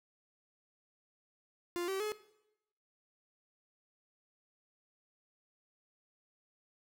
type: tone with pitch steps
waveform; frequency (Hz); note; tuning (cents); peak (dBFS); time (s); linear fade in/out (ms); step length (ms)
45% pulse; 349.2 / 385.2 / 425; F4 / G4 / G#4; 0 / -30 / +40; -34; 1.76-2.12; 0; 120
effects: noise-tail reverb RT60 0.8 s tail -17 dB re dry